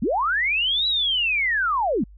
sine linear two-way sweep, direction up then down, 171.5 to 3951 to 171.5 Hz, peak -19 dBFS, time 0.02-2.04 s, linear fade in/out 5 ms, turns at 0.87 s, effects added 50 Hz sine -43 dBFS peak until 2.17 s

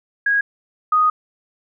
sine tone pair in turn, 1646 / 1243.7 Hz, G#6 / D#6, -16 / -1 cents, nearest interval perfect fourth, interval 485 cents, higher first, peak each -14 / -12 dBFS, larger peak second, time 0.26-0.41 / 0.92-1.1 s, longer second, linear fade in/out 5 ms, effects none

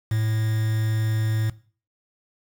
triangle tone with quantisation, 109.8 Hz, A2, 3 cents flat, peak -18 dBFS, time 0.11-1.5 s, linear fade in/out 5 ms, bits 6, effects noise-tail reverb RT60 0.4 s tail -18 dB re dry

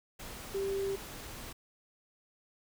sine tone in noise, 392 Hz, G4, in tune, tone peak -31 dBFS, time 0.54-0.96 s, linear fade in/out 10 ms, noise pink, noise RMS -45 dBFS, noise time 0.19-1.53 s, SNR +11 dB, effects none

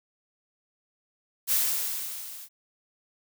blue noise with level ramp, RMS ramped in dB -22 to -44 dBFS, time 1.47-2.49 s, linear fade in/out 50 ms, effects none

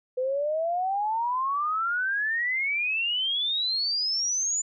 sine exponential sweep, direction up, 500 to 7080 Hz, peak -24 dBFS, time 0.17-4.62 s, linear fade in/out 10 ms, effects none

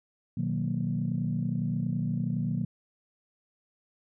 sine chord, B major seventh, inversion none, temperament equal, 123.47 / 155.56 / 185 / 233.1 Hz, B2 / D#3 / F#3 / A#3, 0 / 0 / 0 / 0 cents, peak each -32 / -31 / -32 / -33 dBFS, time 0.37-2.65 s, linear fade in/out 5 ms, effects tanh soft clip ceiling -18 dBFS

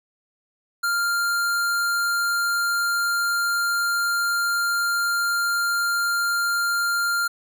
square tone, 1396 Hz, F6, 1 cent flat, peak -21 dBFS, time 0.83-7.28 s, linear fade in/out 10 ms, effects none

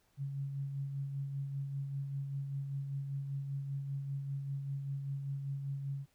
sine tone with tremolo, 138.59 Hz, C#3, in tune, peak -34 dBFS, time 0.17-6.06 s, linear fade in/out 50 ms, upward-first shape sine, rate 5.1 Hz, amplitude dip 40%, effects pink hiss -73 dBFS RMS until 6.14 s

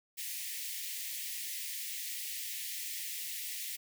white high-pass noise, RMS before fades -40 dBFS, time 0.17-3.77 s, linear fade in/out 20 ms, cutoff 1800 Hz, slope 96 dB/octave, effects none

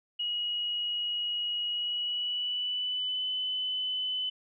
sine tone with pitch glide, 2900 to 3016 Hz, F#7 to F#7, -35 to +32 cents, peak -29 dBFS, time 0.19-4.3 s, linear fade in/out 10 ms, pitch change +67 cents, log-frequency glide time 1.7-3.25 s, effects none

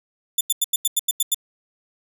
10% pulse tone bursts, 3520 Hz, A7, in tune, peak -9 dBFS, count 9, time 0.38-1.345 s, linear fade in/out 5 ms, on 29 ms, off 88 ms, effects none

